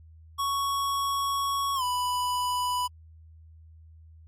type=tone with pitch glide; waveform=square; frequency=1112 to 990.7 Hz; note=C#6 to B5; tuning=+5 to +5 cents; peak=-26 dBFS; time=0.38-2.88 s; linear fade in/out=20 ms; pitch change=-200 cents; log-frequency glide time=1.75-1.83 s; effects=added 80 Hz sine -48 dBFS peak until 4.27 s + MP3 64 kbps